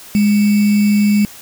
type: tone with sample-and-hold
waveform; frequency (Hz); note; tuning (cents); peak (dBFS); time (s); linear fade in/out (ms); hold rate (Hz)
sine; 206.9; G#3; -6; -9; 0.15-1.25; 0; 2450
effects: white hiss -37 dBFS RMS until 1.41 s